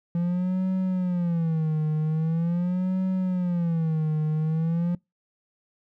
triangle tone with vibrato, 170 Hz, F3, 46 cents flat, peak -20 dBFS, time 0.15-4.95 s, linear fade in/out 2 ms, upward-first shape sine, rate 0.43 Hz, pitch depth 170 cents each way, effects noise-tail reverb RT60 0.2 s tail -25 dB re dry

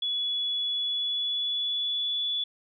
sine tone with pitch glide, 3400 to 3436 Hz, G#7 to A7, +40 to -42 cents, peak -26 dBFS, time 0.02-2.44 s, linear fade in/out 5 ms, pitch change +18 cents, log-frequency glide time 0.5-2.24 s, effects none

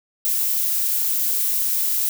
violet noise, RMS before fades -21 dBFS, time 0.25-2.09 s, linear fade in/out 0 ms, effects none

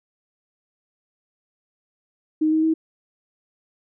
sine tone with pitch steps, 311.1 / 315.6 / 320.2 Hz, D#4 / D#4 / D#4, 0 / +25 / +50 cents, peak -16 dBFS, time 2.41-2.74 s, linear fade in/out 10 ms, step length 110 ms, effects none

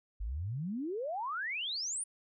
sine exponential sweep, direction up, 46.45 to 9900 Hz, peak -34 dBFS, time 0.2-2.04 s, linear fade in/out 10 ms, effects none

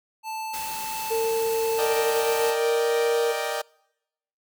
square tone with tremolo, 880 Hz, A5, in tune, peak -30 dBFS, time 0.23-2.57 s, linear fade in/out 50 ms, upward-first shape triangle, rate 1.4 Hz, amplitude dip 25%
white noise, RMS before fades -35 dBFS, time 0.53-2.51 s, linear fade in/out 10 ms
sine tone with pitch glide, 452.6 to 467.2 Hz, A4 to A#4, +49 to +4 cents, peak -22 dBFS, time 1.1-3.33 s, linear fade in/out 20 ms, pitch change +55 cents, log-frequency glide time 1.86-2.94 s
sawtooth chord, Eb major seventh, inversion second, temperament equal, 466.2 / 587.3 / 622.3 / 784 Hz, Bb4 / D5 / Eb5 / G5, 0 / 0 / 0 / 0 cents, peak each -28 dBFS, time 1.78-3.62 s, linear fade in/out 10 ms
effects noise-tail reverb RT60 0.9 s tail -26 dB re dry

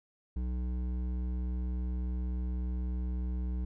triangle tone with hard clipping, 61.74 Hz, B1, in tune, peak -33 dBFS, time 0.36-3.65 s, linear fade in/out 5 ms, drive 14 dB, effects none

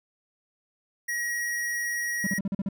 square tone, 1901 Hz, A#6, 33 cents sharp, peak -28 dBFS, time 1.08-2.39 s, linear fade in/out 10 ms
triangle tone bursts, 196 Hz, G3, in tune, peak -23 dBFS, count 7, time 2.24-2.688 s, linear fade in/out 2 ms, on 28 ms, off 42 ms
effects none

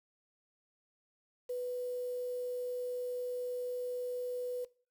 sine tone with quantisation, 495.1 Hz, B4, 4 cents sharp, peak -34 dBFS, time 1.49-4.65 s, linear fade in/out 10 ms, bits 9, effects noise-tail reverb RT60 0.4 s tail -20 dB re dry

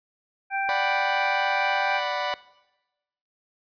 harmonic tone, 784 Hz, G5, in tune, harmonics 1 / 2 / 3, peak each -26 / -29 / -31 dBFS, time 0.5-2.01 s, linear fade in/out 50 ms
sawtooth chord, B minor, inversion first, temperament equal, 587.3 / 740 / 987.8 Hz, D5 / F#5 / B5, 0 / 0 / 0 cents, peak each -26 dBFS, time 0.69-2.34 s, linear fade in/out 0 ms
effects noise-tail reverb RT60 1.0 s tail -19 dB re dry + resampled to 11025 Hz

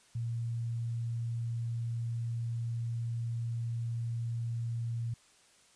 sine tone, 116.54 Hz, A#2, in tune, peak -32 dBFS, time 0.15-5.14 s, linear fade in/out 5 ms, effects white hiss -63 dBFS RMS until 5.75 s + resampled to 22050 Hz

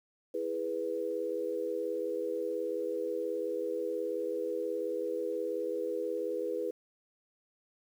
sine chord, E major, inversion none, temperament equal, 329.6 / 415.3 / 493.9 Hz, E4 / G#4 / B4, 0 / 0 / 0 cents, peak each -39 / -36 / -34 dBFS, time 0.34-6.71 s, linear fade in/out 5 ms, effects 10-bit

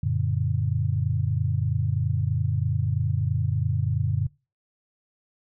sine chord, Gb augmented, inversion none, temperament just, 92.5 / 115.62 / 144.53 Hz, Gb2 / Bb2 / D3, 0 / -14 / -27 cents, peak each -26 dBFS, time 0.03-4.27 s, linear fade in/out 5 ms, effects noise-tail reverb RT60 0.3 s tail -22 dB re dry

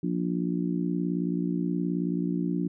harmonic tone, 58.8 Hz, A#1, 16 cents sharp, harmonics 3 / 4 / 5 / 6, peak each -28 / -34 / -30 / -36 dBFS, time 0.03-2.68 s, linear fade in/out 5 ms, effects none

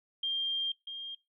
sine tone pair in turn, 3193 / 3211 Hz, G7 / G7, +31 / +41 cents, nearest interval unison, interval 10 cents, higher second, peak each -29 / -37 dBFS, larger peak first, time 0.23-0.72 / 0.87-1.15 s, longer first, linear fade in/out 5 ms, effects noise-tail reverb RT60 0.2 s tail -21 dB re dry

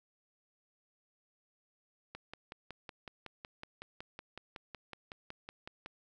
click train, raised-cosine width 0.3 ms, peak -28 dBFS, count 21, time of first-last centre 2.15-5.861 s, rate 5.39 Hz, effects none

